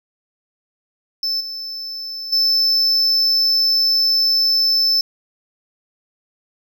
triangle tone with level steps, 5274 Hz, E8, in tune, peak -17 / -25 / -12 dBFS, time 1.23-5.01 s, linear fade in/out 2 ms, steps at 1.4 / 2.32 s, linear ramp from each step 10 ms, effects none

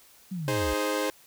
sine linear sweep, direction down, 194.8 to 51.91 Hz, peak -30 dBFS, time 0.31-0.74 s, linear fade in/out 10 ms
sawtooth chord, Ab major, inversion second, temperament equal, 311.1 / 415.3 / 523.3 Hz, Eb4 / Ab4 / C5, 0 / 0 / 0 cents, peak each -27 / -28 / -25 dBFS, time 0.48-1.1 s, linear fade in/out 0 ms
effects white hiss -56 dBFS RMS until 1.26 s

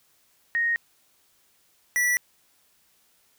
sine / square tone pair in turn, 1864.7 / 1955.2 Hz, A#6 / B6, 0 / -18 cents, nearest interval minor second, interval 82 cents, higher second, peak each -21 dBFS, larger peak neither, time 0.55-0.76 / 1.96-2.17 s, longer neither, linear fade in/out 0 ms, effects white hiss -64 dBFS RMS until 3.38 s

